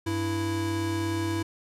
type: tone pair together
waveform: square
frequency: 97.6 / 329.6 Hz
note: G2 / E4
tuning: -7 / 0 cents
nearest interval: octave + major sixth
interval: 2107 cents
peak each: -31 / -29 dBFS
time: 0.06-1.43 s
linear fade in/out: 10 ms
effects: low-pass 12000 Hz 12 dB/octave

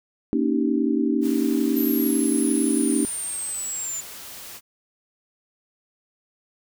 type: chord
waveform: sine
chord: Eb dominant seventh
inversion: second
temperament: just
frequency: 233.3 / 280 / 311.1 / 388.9 Hz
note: Bb3 / Db4 / Eb4 / G4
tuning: +2 / +18 / 0 / -14 cents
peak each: -24 / -23 / -24 / -28 dBFS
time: 0.33-3.05 s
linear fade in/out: 0 ms
type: noise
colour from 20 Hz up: white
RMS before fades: -39 dBFS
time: 1.21-4.61 s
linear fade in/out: 50 ms
type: linear sweep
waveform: sine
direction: down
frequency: 12000 to 7040 Hz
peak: -27 dBFS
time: 1.76-4.01 s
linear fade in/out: 10 ms
effects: none

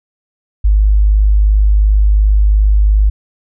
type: tone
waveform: sine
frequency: 51.4 Hz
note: G#1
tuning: 17 cents flat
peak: -6 dBFS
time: 0.64-3.1 s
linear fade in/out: 10 ms
effects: none

